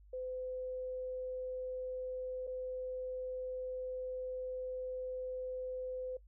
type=tone with dropouts; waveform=sine; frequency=510 Hz; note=C5; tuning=44 cents flat; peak=-38 dBFS; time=0.13-6.17 s; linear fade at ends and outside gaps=5 ms; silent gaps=2.469-2.474 s; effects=noise-tail reverb RT60 0.1 s tail -19 dB re dry + added 50 Hz sine -57 dBFS peak until 6.27 s